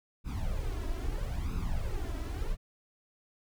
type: noise with flanger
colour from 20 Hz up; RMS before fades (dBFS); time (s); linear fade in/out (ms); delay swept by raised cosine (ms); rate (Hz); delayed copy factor
brown; -33; 0.24-2.57; 50; 0.78 to 3.08; 0.77; +0.75
effects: none